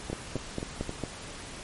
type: two click trains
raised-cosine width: 2 ms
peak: -17 / -20 dBFS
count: 5 / 4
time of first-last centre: 0.13-1.037 / 0.1-0.894 s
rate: 4.41 / 3.78 Hz
effects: pink hiss -42 dBFS RMS until 1.63 s + MP3 48 kbps